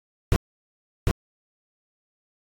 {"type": "noise with echo", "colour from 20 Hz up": "brown", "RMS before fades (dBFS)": -17, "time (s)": [0.32, 0.36], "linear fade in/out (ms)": 0, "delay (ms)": 750, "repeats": 1, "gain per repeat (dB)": -2, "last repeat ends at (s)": 1.11, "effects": ["AAC 48 kbps"]}